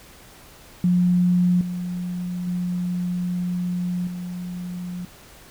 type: tone with level steps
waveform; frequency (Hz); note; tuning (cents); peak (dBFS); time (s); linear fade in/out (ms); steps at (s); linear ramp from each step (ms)
sine; 178.4; F3; +37; -15 / -25 / -22 / -28; 0.84-5.05; 2; 1.61 / 2.47 / 4.07; 2
effects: pink hiss -47 dBFS RMS until 5.5 s